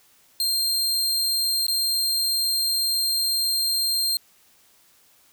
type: tone with dropouts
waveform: sawtooth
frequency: 4186 Hz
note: C8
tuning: in tune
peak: -18 dBFS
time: 0.4-4.17 s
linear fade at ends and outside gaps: 1 ms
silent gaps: 1.667-1.682 s
effects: white hiss -58 dBFS RMS until 5.32 s